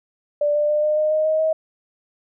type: tone with pitch steps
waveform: sine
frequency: 587.3 / 593.8 / 600.3 / 607 / 613.7 / 620.4 / 627.3 / 634.2 Hz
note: D5 / D5 / D5 / D#5 / D#5 / D#5 / D#5 / D#5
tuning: 0 / +19 / +38 / -43 / -24 / -5 / +14 / +33 cents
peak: -16 dBFS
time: 0.41-1.53 s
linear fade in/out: 5 ms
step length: 140 ms
effects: none